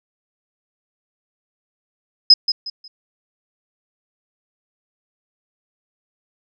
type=tone with echo; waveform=sine; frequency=5070 Hz; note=D#8; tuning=32 cents sharp; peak=-4 dBFS; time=2.3-2.34 s; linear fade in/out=5 ms; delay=180 ms; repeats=3; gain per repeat=-11 dB; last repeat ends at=2.88 s; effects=none